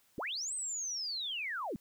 sine linear two-way sweep, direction up then down, 161.5 to 8372 to 161.5 Hz, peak -35 dBFS, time 0.18-1.76 s, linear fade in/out 0 ms, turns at 0.54 s, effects white hiss -69 dBFS RMS until 1.8 s

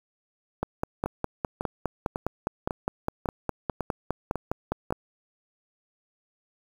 two click trains, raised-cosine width 1 ms, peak -12 / -15 dBFS, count 22 / 8, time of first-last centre 0.63-4.924 / 1.06-4.906 s, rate 4.89 / 1.82 Hz, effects 7-bit

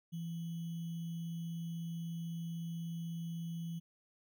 sine tone with sample-and-hold, 166.9 Hz, E3, 22 cents sharp, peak -38 dBFS, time 0.12-3.8 s, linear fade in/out 20 ms, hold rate 3150 Hz, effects none

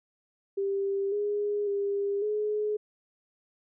sine tone with pitch steps, 394.6 / 412.5 / 401.3 / 422.1 Hz, G4 / G#4 / G4 / G#4, +11 / -12 / +41 / +28 cents, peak -26 dBFS, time 0.57-2.77 s, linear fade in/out 10 ms, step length 550 ms, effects none

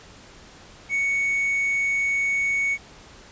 sine tone with tanh clipping, 2225 Hz, C#7, 6 cents sharp, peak -21 dBFS, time 0.89-2.78 s, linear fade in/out 50 ms, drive 2 dB, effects pink hiss -47 dBFS RMS until 3.31 s + resampled to 16000 Hz

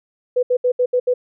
sine tone bursts at uneven times, 497 Hz, B4, 11 cents sharp, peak -13 dBFS, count 6, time 0.36-0.43 / 0.5-0.57 / 0.64-0.72 / 0.79-0.86 / 0.93-1 / 1.07-1.14 s, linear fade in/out 10 ms, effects none

